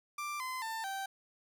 30% pulse tone with pitch steps, 1180 / 1027.2 / 894.3 / 778.5 Hz, D6 / C6 / A5 / G5, +8 / -32 / +28 / -12 cents, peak -34 dBFS, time 0.18-1.06 s, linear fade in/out 5 ms, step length 220 ms, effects none

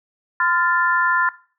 sine chord, F major, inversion second, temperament equal with one note detuned, 1026.2 / 1396.9 / 1760 Hz, C6 / F6 / A6, -34 / 0 / 0 cents, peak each -20 dBFS, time 0.4-1.29 s, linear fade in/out 2 ms, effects noise-tail reverb RT60 0.4 s tail -18 dB re dry

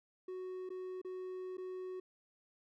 triangle tone with dropouts, 370 Hz, F#4, in tune, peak -39 dBFS, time 0.28-2 s, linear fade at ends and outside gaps 5 ms, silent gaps 0.692-0.702 / 1.016-1.047 / 1.571-1.58 s, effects none

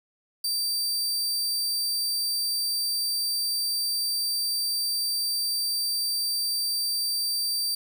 sawtooth tone, 4666 Hz, D8, 12 cents flat, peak -22 dBFS, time 0.44-7.75 s, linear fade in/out 5 ms, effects 10-bit

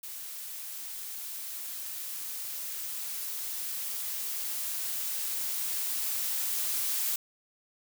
blue noise with level ramp, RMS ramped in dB -41 to -30 dBFS, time 0.03-7.16 s, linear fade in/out 5 ms, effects none

